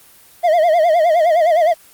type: tone with vibrato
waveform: triangle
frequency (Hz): 659.3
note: E5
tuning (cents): 0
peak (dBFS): -8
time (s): 0.43-1.74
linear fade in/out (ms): 20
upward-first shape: sine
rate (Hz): 9.7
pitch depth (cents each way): 130
effects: white hiss -46 dBFS RMS until 1.93 s + Opus 24 kbps